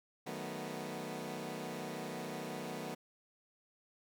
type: chord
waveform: 15% pulse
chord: B dominant seventh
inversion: first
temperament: equal with one note detuned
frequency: 155.56 / 186.61 / 220 / 246.9 Hz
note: D#3 / F#3 / A3 / B3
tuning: 0 / +15 / 0 / 0 cents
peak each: -40 / -40 / -40 / -39 dBFS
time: 0.26-2.95 s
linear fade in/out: 10 ms
effects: none